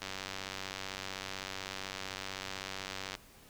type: click train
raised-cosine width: 0.2 ms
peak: -21 dBFS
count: 301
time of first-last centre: 0.02-3.152 s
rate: 95.8 Hz
effects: pink hiss -58 dBFS RMS until 3.49 s